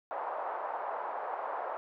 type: band-pass noise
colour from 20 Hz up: white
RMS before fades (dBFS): -37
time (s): 0.11-1.77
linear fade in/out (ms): 0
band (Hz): 590 to 1000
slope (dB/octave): 24
effects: none